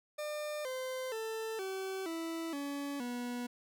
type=tone with pitch steps; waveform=40% pulse; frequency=600 / 516.3 / 444.3 / 382.4 / 329 / 283.2 / 243.7 Hz; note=D5 / C5 / A4 / G4 / E4 / C#4 / B3; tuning=+37 / -23 / +17 / -43 / -3 / +37 / -23 cents; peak=-36 dBFS; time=0.18-3.47 s; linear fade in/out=10 ms; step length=470 ms; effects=none